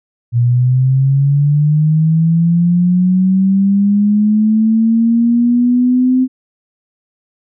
sine linear sweep, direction up, 117.9 to 258.9 Hz, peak -8 dBFS, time 0.32-6.28 s, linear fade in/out 50 ms, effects none

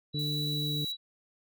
sine tone with pitch glide, 3934 to 3911 Hz, B7 to B7, -7 to -18 cents, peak -32 dBFS, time 0.13-0.97 s, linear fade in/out 50 ms, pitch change -11 cents, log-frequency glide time 0.45-0.73 s
harmonic tone, 147.6 Hz, D3, 9 cents sharp, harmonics 1 / 2 / 3, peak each -32 / -39 / -44 dBFS, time 0.14-0.85 s, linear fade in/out 5 ms
violet noise, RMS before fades -45 dBFS, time 0.19-0.92 s, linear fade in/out 2 ms
effects none

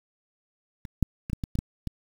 clicks, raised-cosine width 5 ms, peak -26 / -8 / -23 / -13 / -18 / -18 / -13 / -18 dBFS, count 8, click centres 0.852 / 1.027 / 1.299 / 1.332 / 1.438 / 1.554 / 1.589 / 1.873 s, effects 7-bit

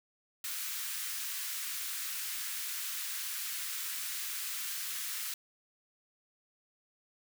white high-pass noise, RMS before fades -38 dBFS, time 0.44-5.34 s, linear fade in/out 2 ms, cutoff 1300 Hz, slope 24 dB/octave, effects none

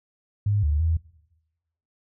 sine tone with pitch steps, 102.9 / 74.1 / 81.5 Hz, G#2 / D2 / E2, -16 / +16 / -19 cents, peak -19 dBFS, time 0.46-0.97 s, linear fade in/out 5 ms, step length 170 ms, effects noise-tail reverb RT60 1.0 s tail -22 dB re dry

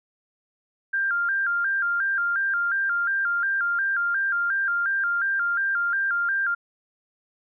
sine tone with vibrato, 1489 Hz, F#6, 11 cents sharp, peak -21 dBFS, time 0.93-6.55 s, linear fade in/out 10 ms, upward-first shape square, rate 2.8 Hz, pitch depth 110 cents each way, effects none

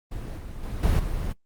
brown noise with level steps, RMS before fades -33 / -36 / -31 / -20 / -28 dBFS, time 0.11-1.33 s, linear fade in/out 10 ms, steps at 0.38 / 0.63 / 0.83 / 0.99 s, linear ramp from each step 2 ms, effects noise-tail reverb RT60 0.1 s tail -19 dB re dry + Opus 24 kbps

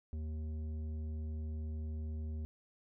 triangle tone with tanh clipping, 77.78 Hz, D#2, in tune, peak -39 dBFS, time 0.13-2.45 s, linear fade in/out 0 ms, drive 14 dB, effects none

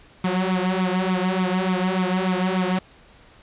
sawtooth tone with flanger, 185 Hz, F#3, in tune, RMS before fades -22 dBFS, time 0.24-2.79 s, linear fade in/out 5 ms, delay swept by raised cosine 0.85 to 4.45 ms, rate 3.4 Hz, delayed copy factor +0.75, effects pink hiss -51 dBFS RMS until 3.42 s + resampled to 8000 Hz

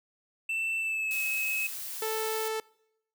triangle tone with pitch glide, 2668 to 2570 Hz, E7 to E7, +20 to -45 cents, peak -27 dBFS, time 0.49-1.67 s, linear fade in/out 5 ms, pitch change -65 cents, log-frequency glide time 0.78-1.18 s
blue noise, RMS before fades -38 dBFS, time 1.11-2.48 s, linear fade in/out 0 ms
sawtooth tone, 439.8 Hz, A4, 1 cent flat, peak -26 dBFS, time 2.02-2.6 s, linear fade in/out 2 ms
effects noise-tail reverb RT60 0.8 s tail -24 dB re dry

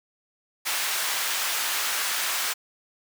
pink high-pass noise, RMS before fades -27 dBFS, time 0.65-2.54 s, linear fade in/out 20 ms, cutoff 1200 Hz, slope 12 dB/octave, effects none

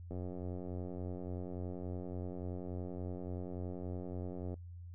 click train, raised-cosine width 2 ms, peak -30 dBFS, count 402, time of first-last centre 0.11-4.541 s, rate 90.5 Hz, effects noise-tail reverb RT60 0.1 s tail -22 dB re dry + added 87 Hz sine -46 dBFS peak until 4.94 s

